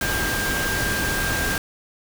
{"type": "tone in noise", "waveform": "sine", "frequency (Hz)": 1595, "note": "G6", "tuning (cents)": 30, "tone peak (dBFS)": -25, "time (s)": [0.01, 1.58], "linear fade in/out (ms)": 2, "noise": "pink", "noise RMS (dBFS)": -25, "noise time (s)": [0.01, 1.58], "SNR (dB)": -3, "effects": []}